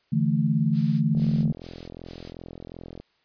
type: chord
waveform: sine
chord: D suspended second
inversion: none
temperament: equal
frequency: 146.83 / 164.81 / 220 Hz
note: D3 / E3 / A3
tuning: 0 / 0 / 0 cents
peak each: -24 dBFS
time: 0.12-1.52 s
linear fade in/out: 10 ms
type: noise bursts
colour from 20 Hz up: blue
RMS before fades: -40 dBFS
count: 4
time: 0.72-2.34 s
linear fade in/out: 50 ms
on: 300 ms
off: 140 ms
type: click train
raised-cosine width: 2 ms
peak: -26 dBFS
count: 80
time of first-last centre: 1.15-3 s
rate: 42.7 Hz
effects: white hiss -67 dBFS RMS until 3.24 s + resampled to 11025 Hz